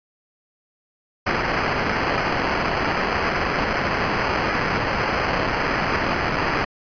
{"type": "noise with sample-and-hold", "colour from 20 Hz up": "white", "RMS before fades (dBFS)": -22, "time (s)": [1.26, 6.65], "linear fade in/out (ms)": 10, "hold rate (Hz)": 3675, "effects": ["resampled to 11025 Hz"]}